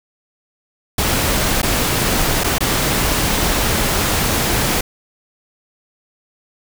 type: noise with dropouts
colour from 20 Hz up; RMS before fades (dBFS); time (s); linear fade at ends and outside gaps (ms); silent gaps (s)
pink; -17; 0.98-4.81; 5; 1.618-1.629 / 2.437-2.442 / 2.584-2.605
effects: none